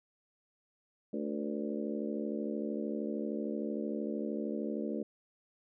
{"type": "harmonic tone with a mistuned harmonic", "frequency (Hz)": 73.1, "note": "D2", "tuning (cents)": -7, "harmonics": [3, 4, 5, 6, 7, 8], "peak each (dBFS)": [-37, -39, -41, -43, -44, -45], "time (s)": [1.13, 5.03], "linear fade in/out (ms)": 5, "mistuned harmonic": 6, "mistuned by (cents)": 62, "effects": []}